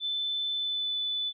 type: tone with pitch glide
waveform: sine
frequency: 3520 to 3490 Hz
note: A7 to A7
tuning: 0 to -15 cents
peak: -28 dBFS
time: 0-1.33 s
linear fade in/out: 50 ms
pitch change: -15 cents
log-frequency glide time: 0.53-0.98 s
effects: none